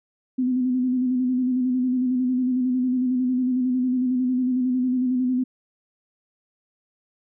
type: tone with vibrato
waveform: sine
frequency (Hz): 253.1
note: B3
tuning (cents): +43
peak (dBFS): -19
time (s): 0.38-5.44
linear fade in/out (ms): 10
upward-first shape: square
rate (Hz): 11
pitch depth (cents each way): 31
effects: none